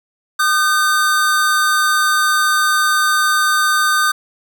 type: tone pair together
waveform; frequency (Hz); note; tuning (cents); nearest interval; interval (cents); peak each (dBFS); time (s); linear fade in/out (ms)
square; 1218.2 / 1536; D#6 / G6; -37 / -36; major third; 401; -16; 0.39-4.12; 10
effects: none